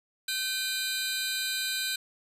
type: tone cluster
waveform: sawtooth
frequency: 1540 / 2413 / 3730 / 4035 Hz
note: G6 / D7 / A#7 / B7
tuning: -31 / +46 / 0 / +36 cents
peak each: -31 / -34 / -35 / -29 dBFS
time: 0.28-1.96 s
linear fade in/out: 5 ms
effects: resampled to 32000 Hz + 10-bit